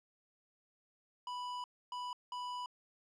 square tone bursts at uneven times, 987.8 Hz, B5, in tune, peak -40 dBFS, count 3, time 1.27-1.64 / 1.92-2.13 / 2.32-2.66 s, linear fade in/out 2 ms, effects low-pass 5000 Hz 12 dB/octave + 13-bit

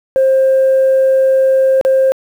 sine tone with dropouts, 530 Hz, C5, 22 cents sharp, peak -6 dBFS, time 0.16-2.12 s, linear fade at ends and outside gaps 0 ms, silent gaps 1.812-1.85 s, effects tanh soft clip ceiling -5 dBFS + 7-bit

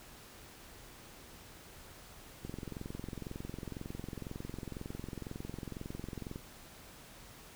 click train, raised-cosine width 3 ms, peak -28 dBFS, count 87, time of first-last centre 2.45-6.359 s, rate 22 Hz, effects pink hiss -54 dBFS RMS until 7.55 s

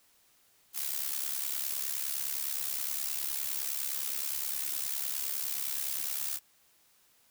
blue noise with amplitude modulation, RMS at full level -31 dBFS, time 0.73-6.4 s, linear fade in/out 50 ms, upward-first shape sine, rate 69.7 Hz, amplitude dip 75%, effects white hiss -66 dBFS RMS until 7.3 s

